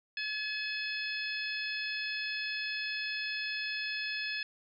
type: harmonic tone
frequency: 855 Hz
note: A5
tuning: 50 cents flat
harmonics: 2 / 3 / 4 / 5 / 6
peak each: -38 / -37 / -43 / -43 / -43 dBFS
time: 0.17-4.43 s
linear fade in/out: 2 ms
effects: none